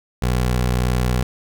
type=tone; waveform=20% pulse; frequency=61.74 Hz; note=B1; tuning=in tune; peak=-12 dBFS; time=0.22-1.23 s; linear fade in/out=5 ms; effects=none